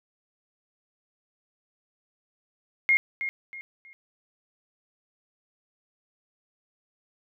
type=tone with echo; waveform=sine; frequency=2140 Hz; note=C7; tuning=38 cents sharp; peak=-17 dBFS; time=2.89-2.97 s; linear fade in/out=0 ms; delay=320 ms; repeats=3; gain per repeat=-10 dB; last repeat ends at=3.93 s; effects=none